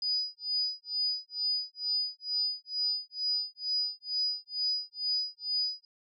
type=tone with tremolo; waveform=sine; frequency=4949 Hz; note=D#8; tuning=10 cents flat; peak=-26 dBFS; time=0.02-5.85 s; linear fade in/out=2 ms; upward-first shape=sine; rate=2.2 Hz; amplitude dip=100%; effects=none